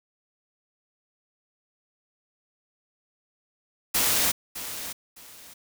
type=noise with echo; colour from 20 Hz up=white; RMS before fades=-23 dBFS; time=3.94-4.32 s; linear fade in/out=10 ms; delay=610 ms; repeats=2; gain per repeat=-12 dB; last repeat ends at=5.54 s; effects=none